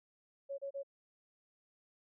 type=tone bursts; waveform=sine; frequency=554.4 Hz; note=C#5; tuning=in tune; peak=-38 dBFS; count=3; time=0.49-0.833 s; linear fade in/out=20 ms; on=93 ms; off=32 ms; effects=none